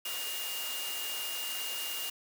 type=tone in noise; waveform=sine; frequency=2832 Hz; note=F7; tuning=23 cents sharp; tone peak=-38 dBFS; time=0.05-2.1 s; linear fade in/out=5 ms; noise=white; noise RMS=-38 dBFS; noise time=0.05-2.1 s; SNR=-3 dB; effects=high-pass 400 Hz 12 dB/octave